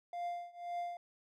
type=tone with tremolo; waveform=triangle; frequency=698.5 Hz; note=F5; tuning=in tune; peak=-33 dBFS; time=0.13-0.97 s; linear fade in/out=2 ms; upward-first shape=triangle; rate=1.9 Hz; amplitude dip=95%; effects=none